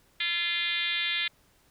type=tone with frequency modulation; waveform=sine; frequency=2794 Hz; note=F7; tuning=in tune; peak=-26 dBFS; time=0.2-1.28 s; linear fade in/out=5 ms; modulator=358 Hz; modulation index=2.9; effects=pink hiss -64 dBFS RMS until 1.7 s